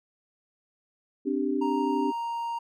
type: chord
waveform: sine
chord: C suspended second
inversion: none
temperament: equal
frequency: 261.6 / 293.7 / 392 Hz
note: C4 / D4 / G4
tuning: 0 / 0 / 0 cents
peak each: -29 / -28 / -30 dBFS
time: 1.25-2.12 s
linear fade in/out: 20 ms
type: tone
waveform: triangle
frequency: 932.3 Hz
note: A#5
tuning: in tune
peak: -27 dBFS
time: 1.61-2.59 s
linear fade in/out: 10 ms
effects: none